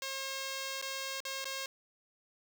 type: tone with dropouts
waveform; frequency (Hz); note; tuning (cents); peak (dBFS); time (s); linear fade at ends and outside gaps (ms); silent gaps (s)
5% pulse; 538; C5; +48; -25; 0.02-1.66; 2; 0.815-0.824 / 1.204-1.251 / 1.444-1.454
effects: none